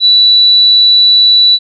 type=tone; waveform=sine; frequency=3951 Hz; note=B7; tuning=in tune; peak=-3 dBFS; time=0-1.59 s; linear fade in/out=50 ms; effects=none